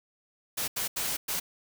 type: noise bursts at uneven times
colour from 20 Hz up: white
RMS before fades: -31 dBFS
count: 4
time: 0.57-0.68 / 0.76-0.88 / 0.96-1.17 / 1.28-1.4 s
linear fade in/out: 10 ms
effects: none